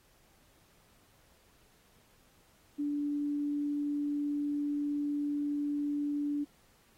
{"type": "tone", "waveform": "sine", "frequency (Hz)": 290.7, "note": "D4", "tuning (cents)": -18, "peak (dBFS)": -30, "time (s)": [2.78, 6.45], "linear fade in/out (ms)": 20, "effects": ["pink hiss -66 dBFS RMS until 6.97 s", "AAC 48 kbps"]}